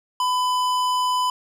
sine tone with tanh clipping, 1002 Hz, B5, 25 cents sharp, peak -21 dBFS, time 0.2-1.3 s, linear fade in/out 2 ms, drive 18 dB, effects none

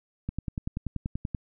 click train, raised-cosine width 5 ms, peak -18 dBFS, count 12, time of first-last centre 0.29-1.348 s, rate 10.4 Hz, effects none

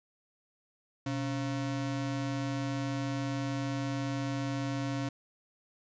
square ring-modulated tone, 203.4 Hz, G#3, 36 cents flat, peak -29 dBFS, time 1.06-5.09 s, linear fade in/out 5 ms, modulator 77.3 Hz, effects resampled to 16000 Hz + 11-bit

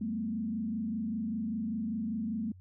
sine tone with frequency modulation, 219.9 Hz, A3, 1 cent flat, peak -31 dBFS, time 0.01-2.52 s, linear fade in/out 5 ms, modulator 25.1 Hz, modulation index 0.91, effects added 92 Hz sine -50 dBFS peak until 2.6 s

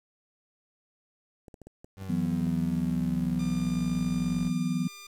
clicks, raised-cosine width 2 ms, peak -33 dBFS, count 10, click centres 1.482 / 1.542 / 1.617 / 1.67 / 1.845 / 2.023 / 2.256 / 2.324 / 2.405 / 2.469 s
30% pulse exponential sweep, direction down, 98 to 45.6 Hz, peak -36 dBFS, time 1.96-4.52 s, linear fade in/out 50 ms
sine chord, E suspended second, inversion none, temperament equal, 164.81 / 185 / 246.9 Hz, E3 / F#3 / B3, 0 / 0 / 0 cents, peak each -30 dBFS, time 2.09-4.88 s, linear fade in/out 10 ms
10% pulse tone, 1200 Hz, D6, 37 cents sharp, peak -36 dBFS, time 3.39-5.07 s, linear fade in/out 5 ms
effects resampled to 32000 Hz + 9-bit

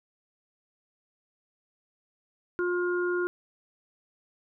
harmonic tone, 354.9 Hz, F4, 28 cents sharp, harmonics 1 / 3 / 4, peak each -26 / -39 / -32 dBFS, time 2.59-3.27 s, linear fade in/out 0 ms, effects none

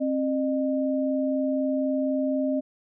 sine tone pair together, 266.4 / 609.6 Hz, C4 / D#5, +31 / -36 cents, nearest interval octave + major second, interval 1433 cents, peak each -24 / -27 dBFS, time 0-2.61 s, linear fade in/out 20 ms, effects none

